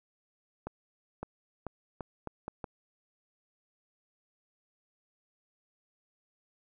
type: accelerating click train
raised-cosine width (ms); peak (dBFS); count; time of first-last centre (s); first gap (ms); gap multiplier
1; -23; 7; 0.67-2.642; 560; 0.78
effects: none